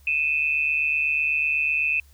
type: tone pair together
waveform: sine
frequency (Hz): 2489 / 2637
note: D#7 / E7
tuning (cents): 0 / 0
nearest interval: minor second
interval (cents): 100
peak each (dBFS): -23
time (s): 0.07-2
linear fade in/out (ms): 2
effects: added 70 Hz sine -50 dBFS peak until 2.13 s + white hiss -60 dBFS RMS until 2.13 s